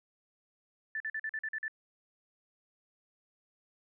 sine tone bursts, 1760 Hz, A6, in tune, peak -33 dBFS, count 8, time 0.95-1.681 s, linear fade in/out 2 ms, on 52 ms, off 45 ms, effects none

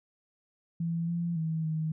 sine tone with pitch steps, 167.3 / 170.8 / 160.5 / 157.7 Hz, E3 / F3 / E3 / D#3, +26 / -38 / -46 / +24 cents, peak -28 dBFS, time 0.8-1.92 s, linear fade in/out 5 ms, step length 280 ms, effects none

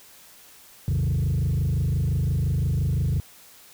sine tone with frequency modulation, 110 Hz, A2, in tune, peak -18 dBFS, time 0.88-3.2 s, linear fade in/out 0 ms, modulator 25.8 Hz, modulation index 1.8, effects tanh soft clip ceiling -19 dBFS + white hiss -50 dBFS RMS until 3.73 s

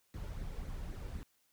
brown noise with flanger, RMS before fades -42 dBFS, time 0.14-1.23 s, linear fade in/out 0 ms, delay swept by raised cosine 0.48 to 2.18 ms, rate 3.8 Hz, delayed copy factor +0.5, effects white hiss -74 dBFS RMS until 1.52 s

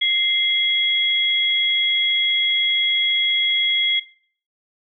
sine tone pair together, 2093 / 3322 Hz, C7 / G#7, 0 / 0 cents, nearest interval minor sixth, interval 800 cents, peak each -21 / -17 dBFS, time 0.01-4 s, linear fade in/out 10 ms, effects noise-tail reverb RT60 0.5 s tail -18 dB re dry

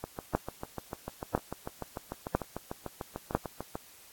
two click trains, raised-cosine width 1 ms, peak -10 / -21 dBFS, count 4 / 26, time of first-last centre 0.35-3.35 / 0.04-3.755 s, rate 1 / 6.73 Hz, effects white hiss -55 dBFS RMS until 4.12 s + AAC 64 kbps

